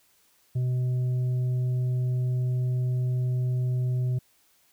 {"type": "harmonic tone", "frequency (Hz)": 125.9, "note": "B2", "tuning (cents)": 34, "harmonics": [1, 3, 5], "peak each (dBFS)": [-23, -43, -49], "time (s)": [0.55, 4.19], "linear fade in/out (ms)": 10, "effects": ["white hiss -64 dBFS RMS until 4.72 s"]}